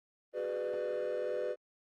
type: chord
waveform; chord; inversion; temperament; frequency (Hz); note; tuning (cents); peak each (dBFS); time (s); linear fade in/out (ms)
triangle; G# half-diminished seventh; third; just; 373.8 / 415.3 / 498.4 / 598; F#4 / G#4 / B4 / D5; +18 / 0 / +16 / +31; -38 / -38 / -33 / -35; 0.33-1.56; 50
effects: tanh soft clip ceiling -27 dBFS + Opus 24 kbps